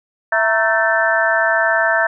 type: harmonic tone with a mistuned harmonic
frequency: 220.8 Hz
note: A3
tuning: 6 cents sharp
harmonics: 3 / 4 / 5 / 6 / 7 / 8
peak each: -18 / -22 / -30 / -24 / -18 / -18 dBFS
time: 0.32-2.07 s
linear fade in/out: 5 ms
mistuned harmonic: 4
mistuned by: +91 cents
effects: none